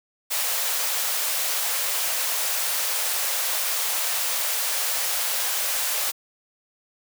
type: high-pass noise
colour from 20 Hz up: white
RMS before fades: -25 dBFS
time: 0.3-6.12 s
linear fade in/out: 20 ms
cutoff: 480 Hz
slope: 48 dB/octave
effects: none